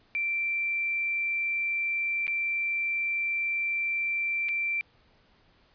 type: tone with dropouts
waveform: sine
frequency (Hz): 2349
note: D7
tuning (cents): 0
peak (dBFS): -26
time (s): 0.15-4.81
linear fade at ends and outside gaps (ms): 0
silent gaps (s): 2.268-2.279 / 4.486-4.49
effects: pink hiss -63 dBFS RMS until 5.74 s + resampled to 11025 Hz